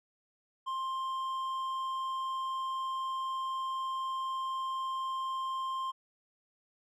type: tone with hard clipping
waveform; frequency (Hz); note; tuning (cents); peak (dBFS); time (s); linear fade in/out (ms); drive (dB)
sine; 1054; C6; +12; -34; 0.66-5.92; 20; 5
effects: none